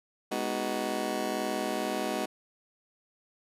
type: chord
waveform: 20% pulse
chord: G# minor seventh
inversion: none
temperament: just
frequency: 207.7 / 249.2 / 311.5 / 373.8 Hz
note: G#3 / B3 / D#4 / F#4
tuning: 0 / +16 / +2 / +18 cents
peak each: -31 dBFS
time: 0.31-2.26 s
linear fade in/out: 10 ms
effects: resampled to 32000 Hz